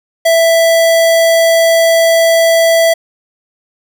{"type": "tone", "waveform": "square", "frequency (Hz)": 661, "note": "E5", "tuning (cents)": 5, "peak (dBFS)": -7, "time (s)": [0.25, 2.94], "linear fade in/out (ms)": 10, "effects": []}